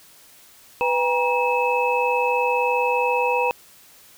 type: tone cluster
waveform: sine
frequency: 496.5 / 806 / 949 / 2596 Hz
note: B4 / G5 / A#5 / E7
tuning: +9 / +48 / +31 / -27 cents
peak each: -22 / -27 / -22 / -25 dBFS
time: 0.81-3.51 s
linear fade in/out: 0 ms
effects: white hiss -50 dBFS RMS until 4.17 s